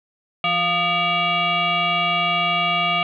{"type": "tone with frequency modulation", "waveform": "sine", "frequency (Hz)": 1756, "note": "A6", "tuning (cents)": -4, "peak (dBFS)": -17, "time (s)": [0.44, 3.03], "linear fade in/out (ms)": 2, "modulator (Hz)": 529, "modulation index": 2.5, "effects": []}